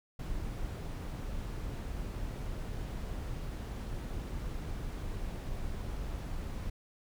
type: noise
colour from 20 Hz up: brown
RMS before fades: -38 dBFS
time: 0.19-6.7 s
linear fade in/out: 5 ms
effects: none